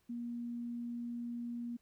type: tone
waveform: sine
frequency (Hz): 237.8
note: A#3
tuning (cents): +35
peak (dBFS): -38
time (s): 0.09-1.77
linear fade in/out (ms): 10
effects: pink hiss -75 dBFS RMS until 1.81 s